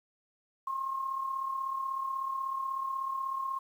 sine tone with amplitude modulation, 1071 Hz, C6, 40 cents sharp, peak -29 dBFS, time 0.67-3.59 s, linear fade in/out 5 ms, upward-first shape sine, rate 36.3 Hz, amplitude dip 55%, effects 10-bit

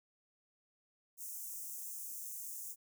white high-pass noise, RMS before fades -45 dBFS, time 1.17-2.76 s, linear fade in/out 50 ms, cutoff 6200 Hz, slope 48 dB/octave, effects none

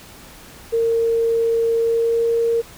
sine tone with pitch glide, 459 to 463 Hz, A#4 to A#4, -27 to -12 cents, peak -15 dBFS, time 0.72-2.62 s, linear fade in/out 20 ms, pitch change +15 cents, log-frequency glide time 1.8-2.25 s, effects pink hiss -42 dBFS RMS until 2.77 s

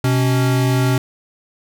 square tone pair together, 126.4 / 277.6 Hz, B2 / C#4, +41 / +3 cents, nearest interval octave + major second, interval 1362 cents, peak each -15 / -22 dBFS, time 0.04-0.98 s, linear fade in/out 2 ms, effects none

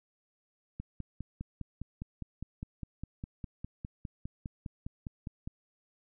click train, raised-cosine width 5 ms, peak -26 dBFS, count 24, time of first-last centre 0.8-5.475 s, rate 4.92 Hz, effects none

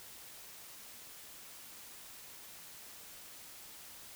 silence, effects white hiss -52 dBFS RMS until 4.15 s

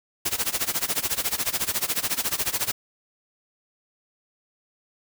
white noise with tremolo, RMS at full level -23 dBFS, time 0.25-2.72 s, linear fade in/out 10 ms, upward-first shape sine, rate 14 Hz, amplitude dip 90%, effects none

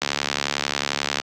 click train, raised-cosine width 0.2 ms, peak -3 dBFS, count 85, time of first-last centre 0.02-1.2 s, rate 71.2 Hz, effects high-pass 150 Hz 12 dB/octave + Opus 48 kbps

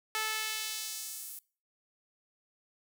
sawtooth tone with high-pass filter sweep, 435.7 Hz, A4, 17 cents flat, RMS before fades -37 dBFS, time 0.15-1.39 s, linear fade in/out 0 ms, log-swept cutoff 1300 to 12000 Hz, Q 0.87, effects noise-tail reverb RT60 0.4 s tail -24 dB re dry

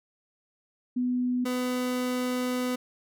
sine / 30% pulse tone pair in turn, 248.6 / 250.5 Hz, B3 / B3, +12 / +25 cents, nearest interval unison, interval 13 cents, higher second, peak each -24 dBFS, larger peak neither, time 0.96-1.45 / 1.45-2.76 s, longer second, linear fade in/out 10 ms, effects none

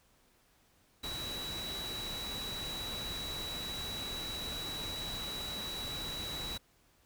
sine tone in noise, 3914 Hz, B7, 16 cents flat, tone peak -39 dBFS, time 1.03-6.58 s, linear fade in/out 10 ms, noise pink, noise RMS -43 dBFS, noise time 1.03-6.58 s, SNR +1 dB, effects pink hiss -68 dBFS RMS until 7.05 s

